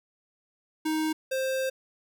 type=tone pair in turn; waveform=square; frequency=313.1 / 526.6 Hz; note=D#4 / C5; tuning=+11 / +11 cents; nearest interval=major sixth; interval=900 cents; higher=second; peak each=-26 / -27 dBFS; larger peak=first; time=0.85-1.13 / 1.31-1.7 s; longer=second; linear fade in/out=10 ms; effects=none